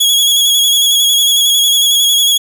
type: tone with vibrato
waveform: sawtooth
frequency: 3334 Hz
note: G#7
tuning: 6 cents sharp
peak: -5 dBFS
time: 0-2.38 s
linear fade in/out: 10 ms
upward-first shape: square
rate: 11 Hz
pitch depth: 24 cents each way
effects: none